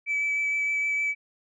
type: tone with vibrato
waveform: sine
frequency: 2302 Hz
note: D7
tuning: 35 cents flat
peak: -22 dBFS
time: 0.06-1.15 s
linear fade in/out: 50 ms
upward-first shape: triangle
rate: 6.5 Hz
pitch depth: 13 cents each way
effects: tanh soft clip ceiling -21 dBFS